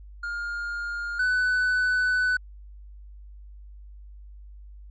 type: tone pair in turn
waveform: triangle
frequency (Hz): 1413 / 1497.8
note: F6 / F#6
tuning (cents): +20 / +21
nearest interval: minor second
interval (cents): 101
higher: second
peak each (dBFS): -27 / -19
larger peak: second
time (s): 0.23-1.19 / 1.19-2.37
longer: second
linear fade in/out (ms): 5
effects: added 50 Hz sine -42 dBFS peak until 4.9 s + resampled to 16000 Hz